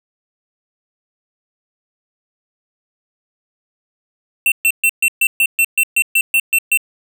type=tone bursts; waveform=square; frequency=2700 Hz; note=E7; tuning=41 cents sharp; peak=-11 dBFS; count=13; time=4.46-6.774 s; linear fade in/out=2 ms; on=58 ms; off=130 ms; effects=none